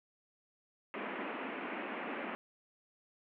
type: band-pass noise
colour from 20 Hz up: pink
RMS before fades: -41 dBFS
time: 0.94-2.35 s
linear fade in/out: 0 ms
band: 210 to 2700 Hz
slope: 48 dB/octave
effects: none